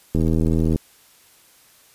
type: click train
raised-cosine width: 3 ms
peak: -8 dBFS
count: 50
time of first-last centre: 0.15-0.759 s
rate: 80.4 Hz
effects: white hiss -53 dBFS RMS until 1.94 s + resampled to 32000 Hz